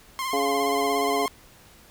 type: tone with vibrato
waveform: sawtooth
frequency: 1049 Hz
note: C6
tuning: 4 cents sharp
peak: -23 dBFS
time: 0.19-1.28 s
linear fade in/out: 0 ms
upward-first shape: sine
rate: 17 Hz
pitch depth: 44 cents each way
type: harmonic tone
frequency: 140 Hz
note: C#3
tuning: 18 cents sharp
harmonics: 2 / 3 / 4 / 5 / 6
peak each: -30 / -26 / -37 / -26 / -36 dBFS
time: 0.33-1.26 s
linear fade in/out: 2 ms
effects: pink hiss -52 dBFS RMS until 1.9 s